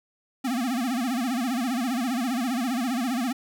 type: tone with vibrato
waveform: square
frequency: 248.2 Hz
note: B3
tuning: 9 cents sharp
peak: -25 dBFS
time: 0.44-3.33 s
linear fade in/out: 10 ms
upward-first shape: sine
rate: 15 Hz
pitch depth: 160 cents each way
effects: 10-bit